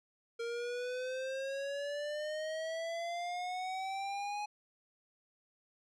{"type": "exponential sweep", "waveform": "square", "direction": "up", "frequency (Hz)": [462.9, 837], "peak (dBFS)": -37, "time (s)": [0.39, 4.46], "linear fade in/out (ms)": 10, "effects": ["low-pass 6000 Hz 12 dB/octave"]}